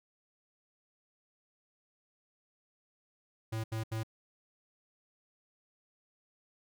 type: tone bursts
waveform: square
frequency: 111.2 Hz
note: A2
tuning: 19 cents sharp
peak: -34 dBFS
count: 3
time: 3.52-4.034 s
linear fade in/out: 10 ms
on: 120 ms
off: 77 ms
effects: none